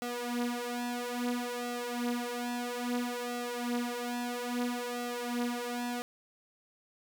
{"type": "tone with flanger", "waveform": "sawtooth", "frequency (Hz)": 242.6, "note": "B3", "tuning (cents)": -31, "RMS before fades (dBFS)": -35, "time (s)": [0.02, 6.02], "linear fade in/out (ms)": 0, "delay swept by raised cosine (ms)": [1.5, 7.1], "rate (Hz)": 0.6, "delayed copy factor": 0.85, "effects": []}